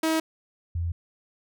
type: tone pair in turn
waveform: sawtooth / sine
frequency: 320 / 84.95 Hz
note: D#4 / F2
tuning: +49 / -47 cents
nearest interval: octave + major seventh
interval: 2296 cents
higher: first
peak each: -18 / -25 dBFS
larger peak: first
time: 0.03-0.2 / 0.75-0.92 s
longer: neither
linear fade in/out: 5 ms
effects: none